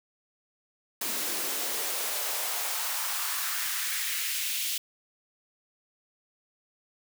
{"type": "noise with high-pass filter sweep", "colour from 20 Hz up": "white", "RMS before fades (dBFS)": -31, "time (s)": [1.01, 4.78], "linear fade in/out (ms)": 5, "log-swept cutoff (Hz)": [240, 3000], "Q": 1.7, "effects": []}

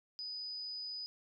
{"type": "tone", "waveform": "sine", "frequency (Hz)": 4978, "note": "D#8", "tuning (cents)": 0, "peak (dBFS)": -40, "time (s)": [0.19, 1.06], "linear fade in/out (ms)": 0, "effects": []}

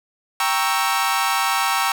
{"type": "chord", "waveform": "sawtooth", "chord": "G diminished seventh", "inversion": "none", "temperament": "equal", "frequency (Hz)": [784, 932.3, 1108.7, 1318.5], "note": ["G5", "Bb5", "Db6", "Fb6"], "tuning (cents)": [0, 0, 0, 0], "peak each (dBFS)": -20, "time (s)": [0.4, 1.92], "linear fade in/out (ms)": 2, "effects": []}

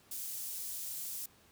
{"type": "high-pass noise", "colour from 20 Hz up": "pink", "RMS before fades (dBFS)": -41, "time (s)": [0.11, 1.26], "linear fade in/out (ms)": 5, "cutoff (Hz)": 9000, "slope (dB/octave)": 12, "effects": ["pink hiss -64 dBFS RMS until 1.51 s", "high-pass 60 Hz 12 dB/octave"]}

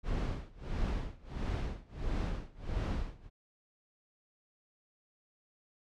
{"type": "noise with tremolo", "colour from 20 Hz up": "brown", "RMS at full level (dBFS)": -32, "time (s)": [0.03, 3.3], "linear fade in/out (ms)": 50, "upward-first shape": "sine", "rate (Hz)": 1.5, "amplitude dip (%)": 95, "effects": ["low-pass 5000 Hz 12 dB/octave"]}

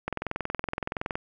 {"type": "click train", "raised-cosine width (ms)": 0.5, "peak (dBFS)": -14, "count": 24, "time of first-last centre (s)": [0.08, 1.155], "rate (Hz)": 21.4, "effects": []}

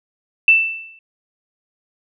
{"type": "tone with exponential decay", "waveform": "sine", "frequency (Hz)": 2661, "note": "E7", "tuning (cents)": 16, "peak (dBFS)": -5, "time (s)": [0.48, 0.99], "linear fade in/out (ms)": 2, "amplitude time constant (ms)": 110, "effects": []}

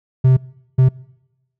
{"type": "tone bursts at uneven times", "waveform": "triangle", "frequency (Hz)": 129.8, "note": "C3", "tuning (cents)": -13, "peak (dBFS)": -6, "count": 2, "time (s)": [[0.24, 0.37], [0.78, 0.89]], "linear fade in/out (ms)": 10, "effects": ["noise-tail reverb RT60 1.0 s tail -24 dB re dry"]}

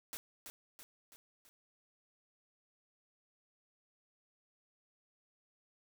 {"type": "noise with echo", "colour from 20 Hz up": "white", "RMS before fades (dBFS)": -44, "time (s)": [0.13, 0.17], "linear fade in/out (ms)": 0, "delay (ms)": 330, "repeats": 4, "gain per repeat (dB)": -5, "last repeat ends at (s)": 1.49, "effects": []}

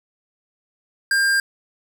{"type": "tone with hard clipping", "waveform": "sine", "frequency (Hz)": 1600, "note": "G6", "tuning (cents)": 35, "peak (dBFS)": -17, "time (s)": [1.11, 1.4], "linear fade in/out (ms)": 2, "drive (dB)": 17, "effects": []}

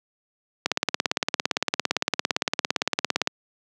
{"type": "click train", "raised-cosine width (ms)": 0.2, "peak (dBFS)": -3, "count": 47, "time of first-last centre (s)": [0.66, 3.274], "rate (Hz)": 17.6, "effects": ["high-pass 200 Hz 12 dB/octave"]}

